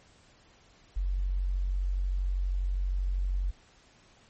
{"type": "tone", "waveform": "sine", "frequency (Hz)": 46.25, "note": "F#1", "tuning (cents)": 0, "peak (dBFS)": -26, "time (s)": [0.96, 3.51], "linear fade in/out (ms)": 10, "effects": ["pink hiss -60 dBFS RMS until 4.29 s", "MP3 32 kbps"]}